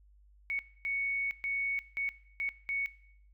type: tone bursts at uneven times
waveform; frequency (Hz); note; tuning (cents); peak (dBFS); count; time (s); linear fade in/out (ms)
sine; 2222; C#7; +4; -31; 6; 0.5-0.59 / 0.85-1.31 / 1.44-1.79 / 1.97-2.09 / 2.4-2.49 / 2.69-2.86; 0
effects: noise-tail reverb RT60 0.7 s tail -18 dB re dry + added 50 Hz sine -58 dBFS peak until 3.33 s